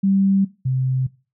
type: tone pair in turn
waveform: sine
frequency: 194.9 / 130.08 Hz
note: G3 / C3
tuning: -10 / -10 cents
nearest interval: perfect fifth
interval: 700 cents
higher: first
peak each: -14 / -17 dBFS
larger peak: first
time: 0.03-0.45 / 0.65-1.07 s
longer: neither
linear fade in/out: 10 ms
effects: noise-tail reverb RT60 0.3 s tail -19 dB re dry